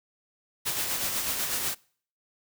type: noise with tremolo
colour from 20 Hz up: white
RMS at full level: -28 dBFS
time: 0.65-1.75 s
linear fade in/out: 20 ms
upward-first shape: sine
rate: 8.1 Hz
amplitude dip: 40%
effects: noise-tail reverb RT60 0.5 s tail -24 dB re dry